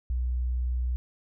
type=tone; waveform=sine; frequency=61.74 Hz; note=B1; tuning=in tune; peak=-25 dBFS; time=0.1-0.96 s; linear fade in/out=0 ms; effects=none